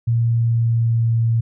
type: tone with pitch glide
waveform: sine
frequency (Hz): 116.54 to 114.87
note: A#2 to A#2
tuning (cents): 0 to -25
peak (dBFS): -14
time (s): 0.07-1.41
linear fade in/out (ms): 10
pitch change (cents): -25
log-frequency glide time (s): 0.22-1.2
effects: none